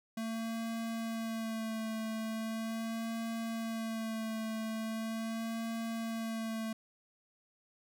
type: tone with vibrato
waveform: square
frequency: 224.2 Hz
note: A3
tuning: 33 cents sharp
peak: -36 dBFS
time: 0.17-6.73 s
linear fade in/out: 5 ms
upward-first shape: sine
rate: 0.4 Hz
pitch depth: 25 cents each way
effects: none